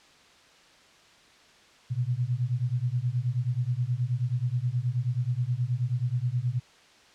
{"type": "beating tone pair", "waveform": "sine", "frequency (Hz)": [118.7, 128.1], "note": ["A#2", "C3"], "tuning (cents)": [32, -36], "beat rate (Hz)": 9.4, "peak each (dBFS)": -28, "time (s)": [1.9, 6.6], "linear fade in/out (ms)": 20, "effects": ["white hiss -56 dBFS RMS until 7.14 s", "low-pass 5000 Hz 12 dB/octave"]}